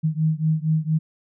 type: beating tone pair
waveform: sine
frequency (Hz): 155.56 / 159.86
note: D#3 / D#3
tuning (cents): 0 / +47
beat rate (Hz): 4.3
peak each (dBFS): -21 / -22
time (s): 0.03-0.99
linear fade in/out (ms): 20
effects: none